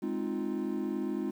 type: chord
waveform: triangle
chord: F minor seventh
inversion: first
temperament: equal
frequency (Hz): 207.7 / 261.6 / 311.1 / 349.2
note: Ab3 / C4 / Eb4 / F4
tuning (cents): 0 / 0 / 0 / 0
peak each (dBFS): -34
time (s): 0.02-1.31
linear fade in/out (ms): 10
effects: tanh soft clip ceiling -19 dBFS + 10-bit